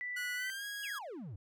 sine tone, 1975.5 Hz, B6, in tune, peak -37 dBFS, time 0.01-0.5 s, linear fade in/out 0 ms
sawtooth tone with pitch glide, 1469 to 1648.9 Hz, F#6 to G#6, -13 to -13 cents, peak -36 dBFS, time 0.16-0.99 s, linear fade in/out 10 ms, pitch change +200 cents, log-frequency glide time 0.35-0.65 s
triangle exponential sweep, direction down, 3024 to 87.3 Hz, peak -40 dBFS, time 0.83-1.36 s, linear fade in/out 5 ms
effects none

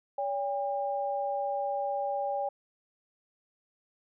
sine tone pair together, 568 / 803.8 Hz, C#5 / G5, +42 / +43 cents, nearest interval tritone, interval 601 cents, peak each -32 / -31 dBFS, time 0.18-2.49 s, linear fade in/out 5 ms, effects none

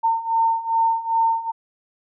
sine beating tone pair, 907 / 909.5 Hz, A#5 / A#5, -48 / -43 cents, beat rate 2.5 Hz, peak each -22 / -19 dBFS, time 0.03-1.52 s, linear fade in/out 20 ms, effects none

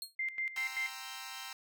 sawtooth tone with exponential decay, 4251 Hz, C8, 27 cents sharp, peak -33 dBFS, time 0.02-0.15 s, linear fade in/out 1 ms, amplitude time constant 27 ms
sine tone with tremolo, 2093 Hz, C7, in tune, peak -32 dBFS, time 0.19-0.89 s, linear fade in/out 5 ms, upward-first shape square, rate 5.2 Hz, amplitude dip 75%
10% pulse chord, C dominant seventh, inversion second, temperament equal, 784 / 932.3 / 1046.5 / 1318.5 Hz, G5 / Bb5 / C6 / E6, 0 / 0 / 0 / 0 cents, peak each -40 dBFS, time 0.56-1.53 s, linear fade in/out 2 ms
effects none

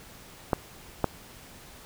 clicks, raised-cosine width 1 ms, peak -8 dBFS, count 2, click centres 0.532 / 1.043 s, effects pink hiss -49 dBFS RMS until 1.85 s

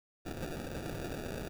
blue noise with sample-and-hold, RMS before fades -40 dBFS, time 0.25-1.49 s, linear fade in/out 20 ms, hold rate 1050 Hz, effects none

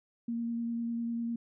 sine tone with vibrato, 233.1 Hz, A#3, in tune, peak -31 dBFS, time 0.28-1.36 s, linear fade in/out 5 ms, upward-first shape square, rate 10 Hz, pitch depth 9 cents each way, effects none

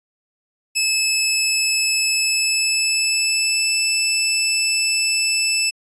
15% pulse tone with pitch glide, 2606 to 2635 Hz, E7 to E7, -20 to -1 cents, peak -9 dBFS, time 0.75-5.71 s, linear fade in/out 20 ms, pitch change +19 cents, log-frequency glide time 2.12-3.75 s, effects resampled to 22050 Hz

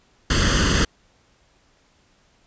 pink noise with comb filter, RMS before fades -18 dBFS, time 0.3-0.85 s, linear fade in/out 5 ms, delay 0.64 ms, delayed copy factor +0.75, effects pink hiss -60 dBFS RMS until 2.46 s + resampled to 16000 Hz

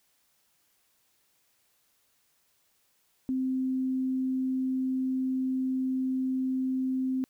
sine tone, 260.2 Hz, C4, 9 cents flat, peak -26 dBFS, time 3.29-7.24 s, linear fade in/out 0 ms, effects white hiss -70 dBFS RMS until 7.29 s

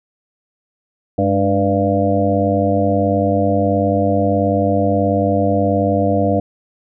harmonic tone with a mistuned harmonic, 98.5 Hz, G2, 9 cents sharp, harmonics 1 / 2 / 3 / 5 / 6 / 7, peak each -20 / -20 / -20 / -20 / -20 / -20 dBFS, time 1.18-6.4 s, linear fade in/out 5 ms, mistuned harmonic 2, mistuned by +72 cents, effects none

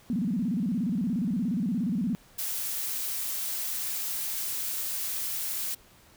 sine tone with vibrato, 210.9 Hz, G#3, 27 cents sharp, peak -25 dBFS, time 0.1-2.15 s, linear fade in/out 0 ms, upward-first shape square, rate 17 Hz, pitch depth 240 cents each way
blue noise, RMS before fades -32 dBFS, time 2.38-5.75 s, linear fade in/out 10 ms
effects pink hiss -57 dBFS RMS until 6.16 s

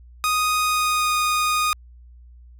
sawtooth tone with pitch glide, 1244.5 to 1233.8 Hz, D#6 to D#6, 0 to -15 cents, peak -15 dBFS, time 0.24-1.73 s, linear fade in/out 0 ms, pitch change -15 cents, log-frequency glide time 0.62-1.13 s, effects added 60 Hz sine -43 dBFS peak until 2.59 s

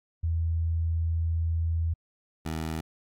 sine / 15% pulse tone pair in turn, 82.41 / 79.79 Hz, E2 / D#2, 0 / +44 cents, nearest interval minor second, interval 56 cents, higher first, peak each -24 dBFS, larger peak neither, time 0.23-1.94 / 2.45-2.81 s, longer first, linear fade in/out 10 ms, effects AAC 48 kbps

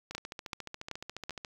two click trains, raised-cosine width 0.2 ms, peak -19 / -23 dBFS, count 4 / 20, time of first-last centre 0.15-1.295 / 0.11-1.448 s, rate 2.62 / 14.2 Hz, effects 8-bit

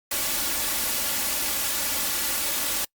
white noise with comb filter, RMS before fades -26 dBFS, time 0.11-2.85 s, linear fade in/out 5 ms, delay 3.5 ms, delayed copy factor +0.65, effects noise-tail reverb RT60 0.1 s tail -26 dB re dry + Opus 48 kbps

